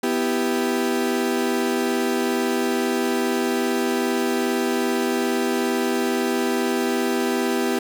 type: chord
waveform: 35% pulse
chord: E minor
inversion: second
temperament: equal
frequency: 246.9 / 329.6 / 392 Hz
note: B3 / E4 / G4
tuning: 0 / 0 / 0 cents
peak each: -22 / -25 / -22 dBFS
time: 0.03-7.79 s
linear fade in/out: 5 ms
effects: none